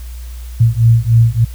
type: beating tone pair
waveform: sine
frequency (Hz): 113.6 / 117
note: A#2 / A#2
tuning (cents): -44 / +7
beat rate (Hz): 3.4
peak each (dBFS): -10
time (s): 0.6-1.45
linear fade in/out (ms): 10
effects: added 60 Hz sine -25 dBFS peak until 1.54 s + white hiss -42 dBFS RMS until 1.54 s